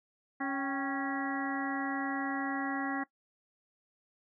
harmonic tone with a mistuned harmonic, 276.1 Hz, C#4, 7 cents flat, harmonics 1 / 2 / 3 / 4 / 5 / 6 / 7, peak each -34 / -47 / -38 / -42 / -44 / -41 / -41 dBFS, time 0.4-3.04 s, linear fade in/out 10 ms, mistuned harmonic 3, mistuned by -83 cents, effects noise-tail reverb RT60 0.1 s tail -19 dB re dry

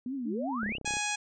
sine tone with vibrato, 239.3 Hz, A#3, 46 cents sharp, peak -32 dBFS, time 0.06-0.72 s, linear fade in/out 2 ms, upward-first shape triangle, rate 2.9 Hz, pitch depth 290 cents each way
sine exponential sweep, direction up, 263.3 to 3020 Hz, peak -33 dBFS, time 0.25-0.78 s, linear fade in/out 10 ms
clicks, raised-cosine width 2 ms, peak -29 dBFS, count 12, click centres 0.632 / 0.662 / 0.692 / 0.722 / 0.752 / 0.783 / 0.813 / 0.847 / 0.877 / 0.908 / 0.938 / 0.969 s
harmonic tone, 833 Hz, G#5, 5 cents sharp, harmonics 1 / 2 / 3 / 4 / 5 / 6 / 7 / 8 / 9 / 10, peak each -36 / -38 / -34 / -40 / -43 / -46 / -40 / -40 / -41 / -44 dBFS, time 0.85-1.16 s, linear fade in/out 10 ms
effects none

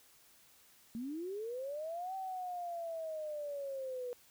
sine linear two-way sweep, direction up then down, 220 to 771 to 485.2 Hz, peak -38 dBFS, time 0.95-4.13 s, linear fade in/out 0 ms, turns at 2.15 s, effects white hiss -64 dBFS RMS until 4.3 s

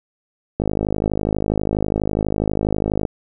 click train, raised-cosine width 2 ms, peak -6 dBFS, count 129, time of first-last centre 0.6-3.052 s, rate 52.2 Hz, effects none

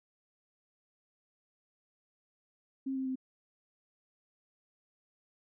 sine tone with pitch steps, 267.6 / 263.9 / 260.3 Hz, C4 / C4 / C4, +39 / +15 / -9 cents, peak -32 dBFS, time 2.86-3.157 s, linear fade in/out 10 ms, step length 99 ms, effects none

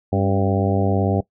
harmonic tone with a mistuned harmonic, 98 Hz, G2, in tune, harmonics 1 / 2 / 3 / 4 / 5 / 6 / 7 / 8, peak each -20 / -23 / -25 / -26 / -27 / -28 / -28 / -29 dBFS, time 0.12-1.21 s, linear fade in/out 10 ms, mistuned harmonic 3, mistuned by -57 cents, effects noise-tail reverb RT60 0.1 s tail -19 dB re dry

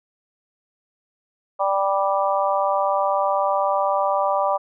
harmonic tone, 196 Hz, G3, in tune, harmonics 3 / 4 / 5 / 6, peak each -22 / -23 / -24 / -25 dBFS, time 1.59-4.58 s, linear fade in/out 20 ms, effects none

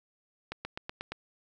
accelerating click train, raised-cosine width 0.3 ms, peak -20 dBFS, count 6, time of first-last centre 0.52-1.12 s, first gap 130 ms, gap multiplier 0.96, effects none

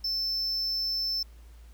triangle tone, 5300 Hz, E8, 9 cents sharp, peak -26 dBFS, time 0.04-1.23 s, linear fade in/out 5 ms, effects added 57 Hz sine -47 dBFS peak until 1.73 s + pink hiss -62 dBFS RMS until 1.73 s

